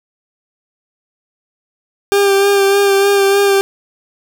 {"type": "tone with vibrato", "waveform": "40% pulse", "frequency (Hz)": 397.5, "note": "G4", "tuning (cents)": 24, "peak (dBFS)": -8, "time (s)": [2.12, 3.61], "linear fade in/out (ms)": 0, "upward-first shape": "sine", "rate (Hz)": 3.3, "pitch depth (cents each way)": 23, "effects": []}